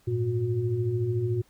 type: tone cluster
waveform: sine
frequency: 101.6 / 115.2 / 361.5 Hz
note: G#2 / A#2 / F#4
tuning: -38 / -20 / -40 cents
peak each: -33 / -26 / -29 dBFS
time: 0.07-1.42 s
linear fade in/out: 10 ms
effects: pink hiss -63 dBFS RMS until 1.49 s